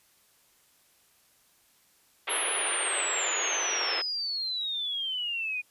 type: band-pass noise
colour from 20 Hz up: white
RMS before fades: -32 dBFS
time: 2.27-4.02 s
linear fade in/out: 10 ms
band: 350 to 3400 Hz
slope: 48 dB/octave
type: exponential sweep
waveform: sine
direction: down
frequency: 11175 to 2438 Hz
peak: -29 dBFS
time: 2.29-5.62 s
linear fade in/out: 20 ms
effects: white hiss -64 dBFS RMS until 5.7 s + resampled to 32000 Hz